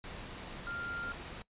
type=tone in noise; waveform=sine; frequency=1396.9 Hz; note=F6; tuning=in tune; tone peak=-37 dBFS; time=0.67-1.12 s; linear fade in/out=0 ms; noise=pink; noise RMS=-45 dBFS; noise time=0.04-1.42 s; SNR=+5 dB; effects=noise-tail reverb RT60 0.1 s tail -20 dB re dry + resampled to 8000 Hz